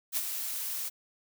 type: noise with ADSR envelope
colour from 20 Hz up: blue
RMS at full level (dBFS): -28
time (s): 0.12-0.9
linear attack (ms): 50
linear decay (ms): 33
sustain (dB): -7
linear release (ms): 26
effects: none

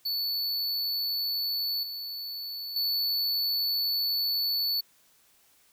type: tone with level steps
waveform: square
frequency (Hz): 4456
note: C#8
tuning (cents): +8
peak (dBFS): -28 / -35 / -26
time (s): 0.05-4.81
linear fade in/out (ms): 10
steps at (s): 1.83 / 2.76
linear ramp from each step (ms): 2
effects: white hiss -63 dBFS RMS until 5.72 s

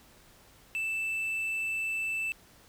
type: tone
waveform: triangle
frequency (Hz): 2646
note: E7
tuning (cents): +6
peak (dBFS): -28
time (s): 0.75-2.32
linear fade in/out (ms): 0
effects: pink hiss -58 dBFS RMS until 2.68 s

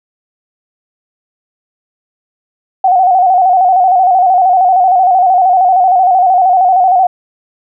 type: tone with vibrato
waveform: sine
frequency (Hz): 740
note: F#5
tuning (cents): 0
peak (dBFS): -5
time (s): 2.84-7.07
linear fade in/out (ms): 5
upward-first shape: square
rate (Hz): 13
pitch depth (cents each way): 55
effects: none

